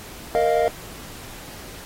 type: chord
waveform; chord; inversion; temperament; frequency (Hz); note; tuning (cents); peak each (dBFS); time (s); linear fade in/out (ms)
triangle; Bb suspended fourth; none; just; 466.2 / 621.6 / 699.2; Bb4 / Eb5 / F5; 0 / -2 / +2; -19; 0.35-0.68; 0
effects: pink hiss -40 dBFS RMS until 1.85 s + AAC 48 kbps